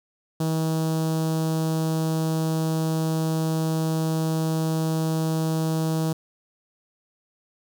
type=tone with notch filter; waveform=sawtooth; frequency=160 Hz; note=D#3; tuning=49 cents sharp; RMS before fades=-24 dBFS; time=0.4-6.13 s; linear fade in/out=5 ms; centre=2100 Hz; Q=0.59; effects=10-bit